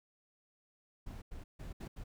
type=noise bursts at uneven times; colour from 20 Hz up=brown; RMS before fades=-45 dBFS; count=5; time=1.06-1.22 / 1.31-1.44 / 1.59-1.73 / 1.8-1.88 / 1.96-2.04 s; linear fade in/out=10 ms; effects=none